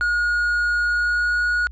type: tone with pitch glide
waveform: triangle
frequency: 1440 to 1450.9 Hz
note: F#6 to F#6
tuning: -47 to -34 cents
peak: -16 dBFS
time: 0.01-1.67 s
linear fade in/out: 0 ms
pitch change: +13 cents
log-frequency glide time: 0.82-1.42 s
effects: added 60 Hz sine -34 dBFS peak until 1.71 s + resampled to 16000 Hz